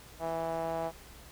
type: tone with band-pass filter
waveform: sawtooth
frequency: 164.3 Hz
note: E3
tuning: 5 cents flat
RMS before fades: -34 dBFS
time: 0.19-0.92 s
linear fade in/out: 50 ms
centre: 720 Hz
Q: 3.7
effects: added 60 Hz sine -55 dBFS peak until 1.31 s + pink hiss -53 dBFS RMS until 1.31 s